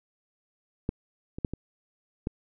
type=clicks; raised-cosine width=3 ms; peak=-14 / -23 / -13 / -20 / -16 dBFS; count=5; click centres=0.891 / 1.385 / 1.448 / 1.536 / 2.271 s; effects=none